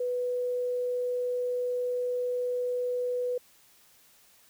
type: tone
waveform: sine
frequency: 494.3 Hz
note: B4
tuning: 1 cent sharp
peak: -27 dBFS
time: 0-3.38 s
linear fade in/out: 5 ms
effects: white hiss -60 dBFS RMS until 4.49 s